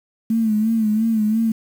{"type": "tone with vibrato", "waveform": "sine", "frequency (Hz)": 219.6, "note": "A3", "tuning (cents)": -3, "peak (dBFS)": -15, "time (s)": [0.3, 1.52], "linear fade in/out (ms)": 5, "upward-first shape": "sine", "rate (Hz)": 2.9, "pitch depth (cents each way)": 65, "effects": ["7-bit"]}